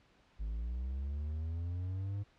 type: linear sweep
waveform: triangle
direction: up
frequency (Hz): 51 to 102.2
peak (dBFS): -33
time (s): 0.39-2.24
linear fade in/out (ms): 20
effects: pink hiss -67 dBFS RMS until 2.38 s + low-pass 4000 Hz 12 dB/octave